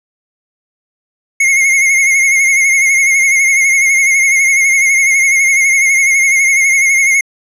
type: tone with vibrato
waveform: square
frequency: 2156 Hz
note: C#7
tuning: 49 cents flat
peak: -8 dBFS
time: 1.4-7.21 s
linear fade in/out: 5 ms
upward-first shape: sine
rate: 12 Hz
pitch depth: 49 cents each way
effects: low-pass 11000 Hz 12 dB/octave